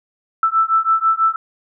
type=beating tone pair; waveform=sine; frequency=1320 / 1326.1 Hz; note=E6 / E6; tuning=+2 / +10 cents; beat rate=6.1 Hz; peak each=-16 / -16 dBFS; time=0.43-1.36 s; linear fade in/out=2 ms; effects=none